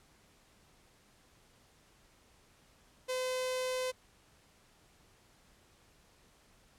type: tone with notch filter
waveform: sawtooth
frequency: 511 Hz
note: C5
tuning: 41 cents flat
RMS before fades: -35 dBFS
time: 3.08-3.92 s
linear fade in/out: 20 ms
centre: 1300 Hz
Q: 1.6
effects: pink hiss -65 dBFS RMS until 6.78 s + low-pass 11000 Hz 12 dB/octave